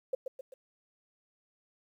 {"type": "tone with echo", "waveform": "sine", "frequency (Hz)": 523.3, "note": "C5", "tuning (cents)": 0, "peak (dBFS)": -27, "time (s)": [0.13, 0.15], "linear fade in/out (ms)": 5, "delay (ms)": 130, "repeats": 3, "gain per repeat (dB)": -6, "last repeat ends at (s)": 0.54, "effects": ["11-bit"]}